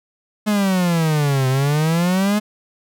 45% pulse exponential two-way sweep, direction down then up, 214.4 to 128.9 to 213.7 Hz, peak -15 dBFS, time 0.46-2.4 s, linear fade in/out 20 ms, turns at 1.48 s, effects none

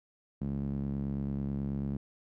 sawtooth tone with band-pass filter, 69.2 Hz, C#2, 2 cents flat, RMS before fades -34 dBFS, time 0.41-1.97 s, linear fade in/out 5 ms, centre 190 Hz, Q 2.6, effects none

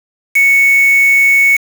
sine tone with quantisation, 2217 Hz, C#7, in tune, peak -6 dBFS, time 0.35-1.57 s, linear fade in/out 10 ms, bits 3, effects none

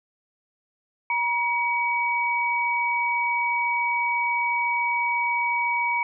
sine tone pair together, 953 / 2267 Hz, A#5 / C#7, +38 / +38 cents, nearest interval octave + minor third, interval 1500 cents, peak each -24 dBFS, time 1.1-6.03 s, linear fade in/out 2 ms, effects none

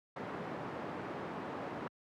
pink band-pass noise, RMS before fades -42 dBFS, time 0.16-1.88 s, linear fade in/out 5 ms, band 180 to 1300 Hz, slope 12 dB/octave, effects high-pass 80 Hz 12 dB/octave

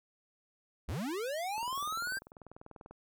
square linear sweep, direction up, 49.99 to 1600 Hz, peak -35 dBFS, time 0.88-2.19 s, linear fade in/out 10 ms
click train, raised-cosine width 1 ms, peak -35 dBFS, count 28, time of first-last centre 1.58-2.91 s, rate 20.3 Hz
violet noise with exponential decay, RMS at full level -48 dBFS, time 1.75-2.31 s, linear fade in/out 2 ms, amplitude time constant 120 ms
effects none

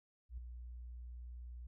sine tone with ADSR envelope, 60.3 Hz, B1, 41 cents flat, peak -40 dBFS, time 0.29-1.67 s, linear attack 87 ms, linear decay 5 ms, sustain -6 dB, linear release 5 ms, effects none

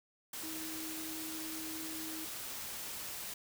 sine tone in noise, 317.7 Hz, D#4, 36 cents sharp, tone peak -44 dBFS, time 0.43-2.25 s, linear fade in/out 5 ms, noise white, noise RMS -43 dBFS, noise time 0.33-3.34 s, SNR -4 dB, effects none

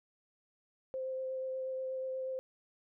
sine tone with vibrato, 522 Hz, C5, 4 cents flat, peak -35 dBFS, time 0.94-2.39 s, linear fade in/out 0 ms, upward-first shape sine, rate 8.3 Hz, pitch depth 10 cents each way, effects none

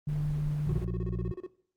sine tone, 148.6 Hz, D3, 21 cents sharp, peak -28 dBFS, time 0.07-0.78 s, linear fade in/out 5 ms
brown noise, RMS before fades -40 dBFS, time 0.08-0.85 s, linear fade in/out 10 ms
harmonic tone, 58.27 Hz, A#1, in tune, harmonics 1 / 2 / 3, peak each -35 / -35 / -35 dBFS, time 0.66-1.32 s, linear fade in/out 5 ms
triangle tone bursts, 367.1 Hz, F#4, 14 cents flat, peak -33 dBFS, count 13, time 0.69-1.465 s, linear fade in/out 2 ms, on 31 ms, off 31 ms
effects noise-tail reverb RT60 0.5 s tail -18 dB re dry + Opus 24 kbps

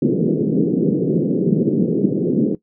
pink band-pass noise, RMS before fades -17 dBFS, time 0.02-2.55 s, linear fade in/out 5 ms, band 150 to 450 Hz, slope 48 dB/octave, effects noise-tail reverb RT60 0.1 s tail -17 dB re dry

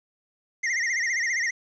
square tone with vibrato, 1975.5 Hz, B6, in tune, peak -24 dBFS, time 0.63-1.51 s, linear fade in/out 10 ms, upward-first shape sine, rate 15 Hz, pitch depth 130 cents each way, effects resampled to 16000 Hz + 9-bit

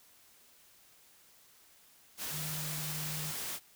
sine tone in noise, 152.7 Hz, D#3, 32 cents flat, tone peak -40 dBFS, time 2.3-3.34 s, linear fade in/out 50 ms, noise white, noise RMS -39 dBFS, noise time 2.17-3.6 s, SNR -4 dB, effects white hiss -62 dBFS RMS until 3.75 s

